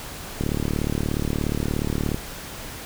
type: click train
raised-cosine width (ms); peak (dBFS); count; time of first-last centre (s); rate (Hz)
3; -11; 65; 0.41-2.144; 36.9
effects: pink hiss -36 dBFS RMS until 2.85 s